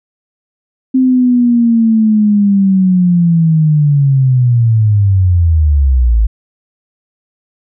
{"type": "linear sweep", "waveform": "sine", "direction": "down", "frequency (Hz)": [261.6, 51.91], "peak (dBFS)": -6, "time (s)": [0.94, 6.27], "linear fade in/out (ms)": 10, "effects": []}